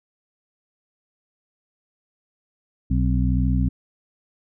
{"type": "harmonic tone with a mistuned harmonic", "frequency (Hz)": 61.74, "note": "B1", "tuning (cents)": 0, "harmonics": [1, 2, 3, 4], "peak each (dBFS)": [-20, -23, -25, -26], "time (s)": [2.9, 3.69], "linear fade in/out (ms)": 10, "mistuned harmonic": 4, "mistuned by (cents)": 85, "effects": []}